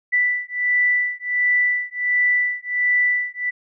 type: beating tone pair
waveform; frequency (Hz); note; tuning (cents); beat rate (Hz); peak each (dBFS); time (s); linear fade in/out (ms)
sine; 1975.5 / 1976.9; B6 / B6; 0 / +1; 1.4; -20; 0.12-3.51; 20
effects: none